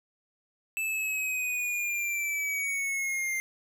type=linear sweep; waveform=square; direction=down; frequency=2637 to 2093 Hz; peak=-29 dBFS; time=0.77-3.4 s; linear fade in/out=0 ms; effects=none